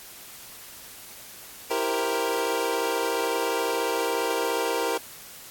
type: chord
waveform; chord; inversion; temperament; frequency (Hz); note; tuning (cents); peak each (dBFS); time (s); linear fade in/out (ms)
25% pulse; C dominant seventh; first; equal; 329.6 / 392 / 466.2 / 523.3; E4 / G4 / Bb4 / C5; 0 / 0 / 0 / 0; -29 / -27 / -23 / -28; 1.7-4.98; 10
effects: white hiss -44 dBFS RMS until 5.5 s + AAC 64 kbps